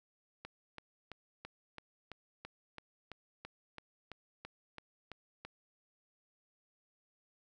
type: click train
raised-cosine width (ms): 0.3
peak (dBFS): -29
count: 16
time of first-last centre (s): 0.45-5.45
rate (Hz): 3
effects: none